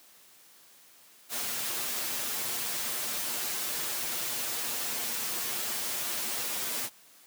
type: noise with comb filter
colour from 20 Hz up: white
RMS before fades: -33 dBFS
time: 1.29-6.9 s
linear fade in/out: 50 ms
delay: 8.4 ms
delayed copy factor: +0.75
effects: white hiss -57 dBFS RMS until 7.26 s + high-pass 150 Hz 12 dB/octave